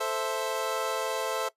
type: chord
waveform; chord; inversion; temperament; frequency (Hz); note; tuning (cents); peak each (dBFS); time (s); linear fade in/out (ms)
25% pulse; A minor; none; equal; 440 / 523.3 / 659.3; A4 / C5 / E5; 0 / 0 / 0; -29; 0-1.49; 10
effects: noise-tail reverb RT60 0.1 s tail -18 dB re dry + resampled to 32000 Hz